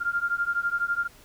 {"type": "beating tone pair", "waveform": "sine", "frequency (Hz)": [1393, 1405], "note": ["F6", "F6"], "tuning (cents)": [-5, 10], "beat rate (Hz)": 12, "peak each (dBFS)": -27, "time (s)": [0, 1.08], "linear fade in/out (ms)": 20, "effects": ["pink hiss -53 dBFS RMS until 1.24 s"]}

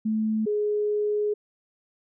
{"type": "tone pair in turn", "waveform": "sine", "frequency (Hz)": [217.9, 418.2], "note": ["A3", "G#4"], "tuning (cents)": [-17, 12], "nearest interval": "major seventh", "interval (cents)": 1129, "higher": "second", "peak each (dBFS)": -22, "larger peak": "neither", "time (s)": [[0.05, 0.46], [0.46, 1.34]], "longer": "second", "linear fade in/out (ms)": 10, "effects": []}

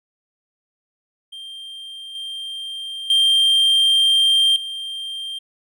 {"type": "tone with level steps", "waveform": "triangle", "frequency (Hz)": 3175, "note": "G7", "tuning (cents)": 21, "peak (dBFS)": [-31, -26, -11, -25], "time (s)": [1.32, 5.39], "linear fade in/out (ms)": 10, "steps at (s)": [2.15, 3.1, 4.56], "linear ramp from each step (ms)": 2, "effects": []}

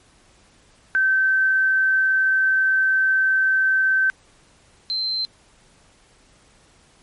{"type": "tone pair in turn", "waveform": "sine", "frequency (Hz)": [1545, 4107], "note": ["G6", "C8"], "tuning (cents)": [-26, -33], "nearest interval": "octave + perfect fourth", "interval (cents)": 1693, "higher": "second", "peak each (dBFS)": [-15, -21], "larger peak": "first", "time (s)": [[0.95, 4.1], [4.9, 5.25]], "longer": "first", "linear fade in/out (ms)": 0, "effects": ["pink hiss -55 dBFS RMS until 7.02 s", "MP3 48 kbps"]}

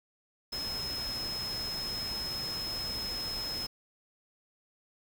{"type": "tone in noise", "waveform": "sine", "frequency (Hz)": 5160, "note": "E8", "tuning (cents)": -38, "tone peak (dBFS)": -34, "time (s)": [0.52, 3.67], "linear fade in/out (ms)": 10, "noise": "pink", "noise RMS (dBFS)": -42, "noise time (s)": [0.52, 3.67], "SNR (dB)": 5, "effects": []}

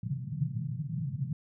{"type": "band-pass noise", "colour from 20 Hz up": "white", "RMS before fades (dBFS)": -34, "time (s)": [0.03, 1.33], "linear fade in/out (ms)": 5, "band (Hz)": [120, 160], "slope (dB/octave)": 48, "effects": []}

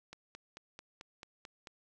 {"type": "click train", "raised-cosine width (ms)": 0.2, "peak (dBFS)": -30, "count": 8, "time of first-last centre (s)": [0.13, 1.672], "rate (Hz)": 4.54, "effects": []}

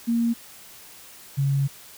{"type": "tone pair in turn", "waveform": "sine", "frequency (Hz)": [233, 138.54], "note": ["A#3", "C#3"], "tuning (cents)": [-1, -1], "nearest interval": "major sixth", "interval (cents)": 900, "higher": "first", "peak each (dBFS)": -19, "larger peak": "neither", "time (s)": [[0.07, 0.34], [1.37, 1.68]], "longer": "second", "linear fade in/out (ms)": 20, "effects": ["white hiss -46 dBFS RMS until 1.97 s"]}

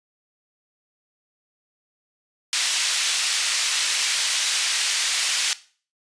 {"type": "band-pass noise", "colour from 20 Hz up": "pink", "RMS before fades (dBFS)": -23, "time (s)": [2.53, 5.53], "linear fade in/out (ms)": 0, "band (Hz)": [2700, 8200], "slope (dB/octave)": 12, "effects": ["noise-tail reverb RT60 0.4 s tail -17 dB re dry", "resampled to 22050 Hz"]}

